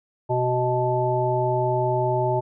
harmonic tone, 125 Hz, B2, 21 cents sharp, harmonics 1 / 3 / 5 / 7, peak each -25 / -25 / -25 / -25 dBFS, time 0.29-2.41 s, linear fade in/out 20 ms, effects none

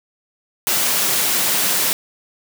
white high-pass noise, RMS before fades -18 dBFS, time 0.67-1.93 s, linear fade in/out 0 ms, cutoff 130 Hz, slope 24 dB/octave, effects none

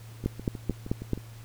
two click trains, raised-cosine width 3 ms, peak -13 / -24 dBFS, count 5 / 7, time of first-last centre 0.26-1.133 / 0.24-1.176 s, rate 4.58 / 6.41 Hz, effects added 113 Hz sine -43 dBFS peak until 1.44 s + pink hiss -53 dBFS RMS until 1.44 s

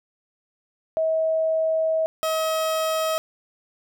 sine / 30% pulse tone pair in turn, 641 / 636.9 Hz, E5 / D#5, -49 / +40 cents, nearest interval unison, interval 11 cents, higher first, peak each -19 dBFS, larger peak neither, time 0.97-2.06 / 2.23-3.18 s, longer first, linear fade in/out 0 ms, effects none

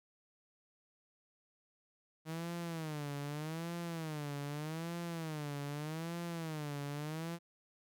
sawtooth tone with vibrato, 156.5 Hz, D#3, 10 cents sharp, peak -35 dBFS, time 2.25-7.39 s, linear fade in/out 50 ms, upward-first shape sine, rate 0.82 Hz, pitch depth 160 cents each way, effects none

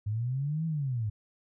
sine linear two-way sweep, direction up then down, 100.9 to 164.81 to 100.9 Hz, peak -28 dBFS, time 0.06-1.1 s, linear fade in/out 10 ms, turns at 0.66 s, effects none

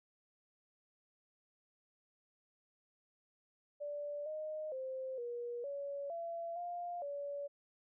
sine tone with pitch steps, 583 / 618 / 523 / 478.6 / 564 / 675 / 701 / 570 Hz, D5 / D#5 / C5 / A#4 / C#5 / E5 / F5 / C#5, -13 / -12 / -1 / +46 / +30 / +41 / +6 / +48 cents, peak -39 dBFS, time 3.8-7.48 s, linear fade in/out 20 ms, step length 460 ms, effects none

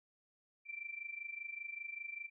sine tone with amplitude modulation, 2349 Hz, D7, in tune, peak -39 dBFS, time 0.65-2.3 s, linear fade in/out 50 ms, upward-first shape sine, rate 25.1 Hz, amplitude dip 80%, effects none

